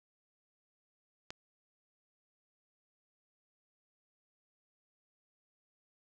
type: click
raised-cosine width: 0.2 ms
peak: -24 dBFS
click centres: 1.305 s
effects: none